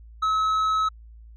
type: tone with tanh clipping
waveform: sine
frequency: 1289 Hz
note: E6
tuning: 39 cents flat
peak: -21 dBFS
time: 0.22-0.89 s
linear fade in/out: 10 ms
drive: 6 dB
effects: added 56 Hz sine -43 dBFS peak until 1.36 s